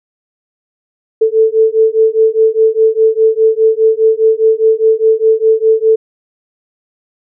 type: beating tone pair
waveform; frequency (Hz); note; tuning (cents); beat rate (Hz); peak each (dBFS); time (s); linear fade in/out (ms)
sine; 440 / 444.9; A4 / A4; 0 / +19; 4.9; -10; 1.21-5.96; 10
effects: none